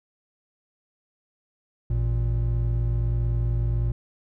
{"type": "tone pair together", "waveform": "triangle", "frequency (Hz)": [55.08, 116.54], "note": ["A1", "A#2"], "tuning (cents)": [3, 0], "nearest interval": "octave + minor second", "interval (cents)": 1297, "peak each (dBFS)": -22, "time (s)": [1.9, 3.92], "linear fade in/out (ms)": 5, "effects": []}